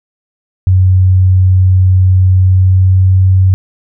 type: tone with pitch glide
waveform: sine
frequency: 93 to 94.03 Hz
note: F#2 to F#2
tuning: +9 to +28 cents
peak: -4 dBFS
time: 0.67-3.54 s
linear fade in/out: 0 ms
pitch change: +19 cents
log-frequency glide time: 2.33-3.25 s
effects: none